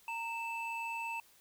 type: tone pair together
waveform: triangle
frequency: 921.6 / 2637 Hz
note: A#5 / E7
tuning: -20 / 0 cents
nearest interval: octave + tritone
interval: 1820 cents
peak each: -37 / -38 dBFS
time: 0.08-1.2 s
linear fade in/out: 2 ms
effects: white hiss -64 dBFS RMS until 1.4 s